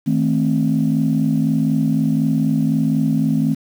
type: chord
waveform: sine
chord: A diminished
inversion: second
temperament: just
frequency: 158.4 / 220 / 264 Hz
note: Eb3 / A3 / C4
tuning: +31 / 0 / +16 cents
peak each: -18 dBFS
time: 0.06-3.55 s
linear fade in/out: 20 ms
effects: tanh soft clip ceiling -7 dBFS + 7-bit